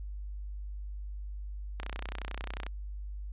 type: click train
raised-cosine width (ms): 0.3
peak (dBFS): -22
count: 28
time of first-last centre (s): 1.8-2.665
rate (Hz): 31.2
effects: added 50 Hz sine -37 dBFS peak until 3.32 s + resampled to 8000 Hz